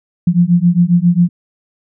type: beating tone pair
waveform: sine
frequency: 170.8 / 178.2 Hz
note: F3 / F3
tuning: -38 / +35 cents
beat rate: 7.4 Hz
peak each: -11 dBFS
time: 0.27-1.29 s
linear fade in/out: 5 ms
effects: none